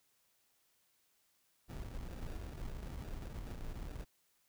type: noise with sample-and-hold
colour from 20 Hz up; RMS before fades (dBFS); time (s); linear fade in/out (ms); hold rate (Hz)
brown; -44; 1.68-4.05; 20; 1050
effects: white hiss -75 dBFS RMS until 4.48 s

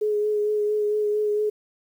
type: tone with vibrato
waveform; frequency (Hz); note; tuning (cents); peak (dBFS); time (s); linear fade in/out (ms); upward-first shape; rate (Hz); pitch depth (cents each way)
sine; 420.7; G#4; +22; -20; 0.01-1.5; 10; sine; 4.4; 19
effects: 9-bit

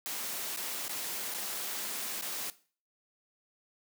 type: noise with dropouts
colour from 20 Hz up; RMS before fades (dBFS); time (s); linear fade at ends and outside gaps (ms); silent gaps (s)
white; -37; 0.06-2.5; 0; 0.562-0.572 / 0.881-0.894 / 1.34-1.346 / 2.211-2.223
effects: noise-tail reverb RT60 0.4 s tail -17 dB re dry + high-pass 200 Hz 12 dB/octave

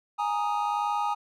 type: chord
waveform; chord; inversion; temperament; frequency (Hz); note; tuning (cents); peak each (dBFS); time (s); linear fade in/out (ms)
triangle; Ab suspended second; none; equal; 830.6 / 932.3 / 1244.5; Ab5 / Bb5 / Eb6; 0 / 0 / 0; -26 / -29 / -29; 0.18-1.15; 20
effects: none

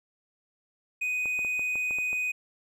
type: tone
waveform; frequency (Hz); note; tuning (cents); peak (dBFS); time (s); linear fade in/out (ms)
triangle; 2495; D#7; +4; -25; 1.01-2.32; 10
type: clicks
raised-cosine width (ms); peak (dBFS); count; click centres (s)
1; -29; 8; 1.257 / 1.391 / 1.448 / 1.594 / 1.756 / 1.909 / 1.986 / 2.13
effects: none

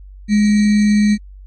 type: tone with sample-and-hold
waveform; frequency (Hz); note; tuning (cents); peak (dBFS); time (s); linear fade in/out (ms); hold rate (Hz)
sine; 208.9; G#3; +10; -9; 0.28-1.18; 50; 2100
effects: added 48 Hz sine -34 dBFS peak until 1.46 s + MP3 32 kbps

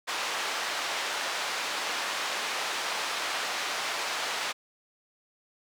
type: band-pass noise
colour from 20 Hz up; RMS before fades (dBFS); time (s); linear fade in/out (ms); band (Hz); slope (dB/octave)
pink; -32; 0.07-4.53; 20; 790 to 5500; 12
effects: none

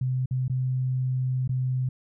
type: tone with dropouts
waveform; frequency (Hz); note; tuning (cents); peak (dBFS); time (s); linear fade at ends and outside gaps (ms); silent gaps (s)
sine; 128.6; C3; -30; -23; 0.01-1.89; 5; 0.259-0.309 / 0.481-0.497 / 1.477-1.492
effects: none

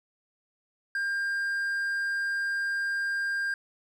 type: tone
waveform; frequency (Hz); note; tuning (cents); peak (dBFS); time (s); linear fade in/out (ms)
triangle; 1600; G6; +35; -25; 0.95-3.54; 2
effects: none

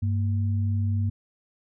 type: tone pair together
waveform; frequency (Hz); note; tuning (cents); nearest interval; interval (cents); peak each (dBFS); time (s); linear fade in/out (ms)
sine; 98.4 / 230.9; G2 / A#3; +7 / -16; octave + minor third; 1477; -22 / -33; 0.02-1.1; 10
effects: none

